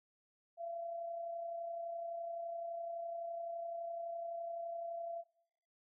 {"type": "tone with amplitude modulation", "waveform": "sine", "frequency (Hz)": 678, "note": "E5", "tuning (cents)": 49, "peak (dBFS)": -38, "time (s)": [0.57, 5.24], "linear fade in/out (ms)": 50, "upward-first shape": "sine", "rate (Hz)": 31.8, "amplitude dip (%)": 40, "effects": ["noise-tail reverb RT60 1.0 s tail -25 dB re dry"]}